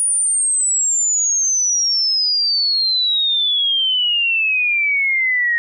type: exponential sweep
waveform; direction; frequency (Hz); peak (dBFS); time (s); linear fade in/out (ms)
sine; down; 9680 to 1864.7; -14; 0-5.58; 0
effects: none